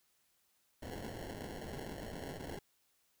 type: noise with sample-and-hold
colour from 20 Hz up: violet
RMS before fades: -45 dBFS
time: 0.82-2.59 s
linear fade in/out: 5 ms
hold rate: 1225 Hz
effects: white hiss -75 dBFS RMS until 3.2 s